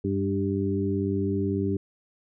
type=harmonic tone with a mistuned harmonic; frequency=98 Hz; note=G2; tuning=in tune; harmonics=1 / 2 / 3 / 4; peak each=-29 / -29 / -29 / -29 dBFS; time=0.04-1.77 s; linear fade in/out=5 ms; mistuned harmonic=2; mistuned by=+17 cents; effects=none